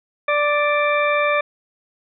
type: harmonic tone with a mistuned harmonic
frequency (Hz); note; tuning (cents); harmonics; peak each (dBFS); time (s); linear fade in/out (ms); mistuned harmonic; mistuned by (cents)
587.3; D5; 0; 1 / 2 / 3 / 4 / 6; -19 / -21 / -25 / -22 / -35; 0.28-1.41; 5; 6; +30
effects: none